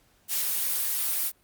blue noise, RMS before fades -27 dBFS, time 0.28-1.32 s, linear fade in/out 50 ms, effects pink hiss -64 dBFS RMS until 1.43 s + Opus 48 kbps

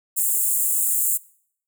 pink high-pass noise, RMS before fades -21 dBFS, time 0.16-1.18 s, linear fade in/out 20 ms, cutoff 7200 Hz, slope 96 dB/octave, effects noise-tail reverb RT60 0.6 s tail -22 dB re dry

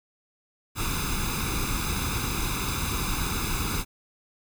pink noise with comb filter, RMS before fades -28 dBFS, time 0.75-3.85 s, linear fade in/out 50 ms, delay 0.8 ms, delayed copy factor +0.8, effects none

